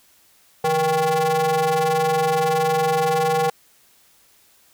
square ring-modulated tone, 155.56 Hz, D#3, in tune, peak -15 dBFS, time 0.64-3.5 s, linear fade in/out 5 ms, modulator 633 Hz, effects white hiss -56 dBFS RMS until 4.73 s

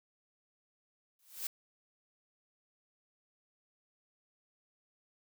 blue noise with exponential growth, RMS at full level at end -34 dBFS, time 1.19-1.47 s, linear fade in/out 2 ms, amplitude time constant 59 ms, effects none

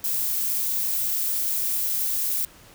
violet noise, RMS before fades -25 dBFS, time 0.04-2.45 s, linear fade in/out 2 ms, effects pink hiss -50 dBFS RMS until 2.74 s

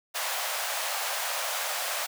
pink high-pass noise, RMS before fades -31 dBFS, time 0.14-2.07 s, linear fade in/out 20 ms, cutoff 570 Hz, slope 48 dB/octave, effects none

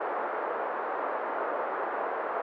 pink band-pass noise, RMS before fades -32 dBFS, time 0-2.42 s, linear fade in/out 10 ms, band 440 to 1400 Hz, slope 24 dB/octave, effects none

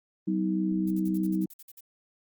harmonic tone, 63.3 Hz, B1, 43 cents sharp, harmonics 3 / 4 / 5, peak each -27 / -38 / -28 dBFS, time 0.27-1.46 s, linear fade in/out 10 ms
violet noise bursts, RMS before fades -47 dBFS, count 11, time 0.87-1.807 s, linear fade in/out 5 ms, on 37 ms, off 53 ms
effects Opus 32 kbps

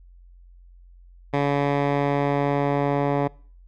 10% pulse tone with low-pass filter sweep, 142.3 Hz, C#3, 46 cents sharp, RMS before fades -22 dBFS, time 1.33-3.28 s, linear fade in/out 10 ms, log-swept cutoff 2300 to 1300 Hz, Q 0.78, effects noise-tail reverb RT60 0.5 s tail -25 dB re dry + added 44 Hz sine -46 dBFS peak until 3.67 s

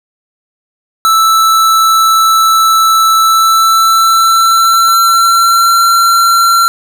square tone with pitch glide, 1318.5 to 1364.2 Hz, E6 to F6, 0 to -41 cents, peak -6 dBFS, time 1.05-6.68 s, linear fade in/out 0 ms, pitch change +59 cents, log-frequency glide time 3.19-5.81 s, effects none

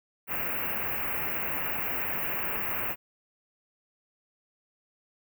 white band-stop noise, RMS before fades -31 dBFS, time 0.27-2.96 s, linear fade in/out 50 ms, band 2800 to 14000 Hz, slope 96 dB/octave, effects none

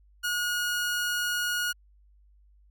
sawtooth tone, 1444 Hz, F#6, 43 cents flat, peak -23 dBFS, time 0.23-1.73 s, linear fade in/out 20 ms, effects added 50 Hz sine -56 dBFS peak until 2.7 s

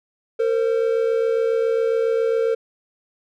triangle tone pair together, 456 / 523.3 Hz, A#4 / C5, -38 / 0 cents, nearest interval major second, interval 238 cents, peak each -16 / -22 dBFS, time 0.39-2.55 s, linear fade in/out 10 ms, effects none

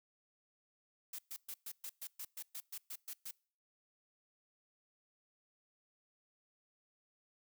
blue noise bursts, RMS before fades -45 dBFS, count 13, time 1.13-3.311 s, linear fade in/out 5 ms, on 57 ms, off 120 ms, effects noise-tail reverb RT60 0.5 s tail -26 dB re dry

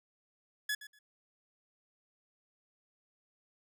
sawtooth tone with echo, 1700 Hz, G#6, 40 cents sharp, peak -28 dBFS, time 0.69-0.75 s, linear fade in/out 5 ms, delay 120 ms, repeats 2, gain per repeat -15 dB, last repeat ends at 0.99 s, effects none

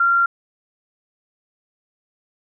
sine tone, 1381 Hz, F6, 20 cents flat, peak -13 dBFS, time 0-0.26 s, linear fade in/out 5 ms, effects none

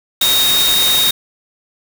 sine tone in noise, 3729 Hz, A#7, in tune, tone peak -12 dBFS, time 0.21-1.11 s, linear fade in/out 5 ms, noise white, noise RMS -17 dBFS, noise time 0.21-1.11 s, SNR +2 dB, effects none

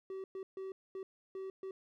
triangle tone bursts at uneven times, 382.5 Hz, G4, 42 cents flat, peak -38 dBFS, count 6, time 0.1-0.24 / 0.35-0.43 / 0.57-0.72 / 0.95-1.03 / 1.35-1.5 / 1.63-1.71 s, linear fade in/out 2 ms, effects none

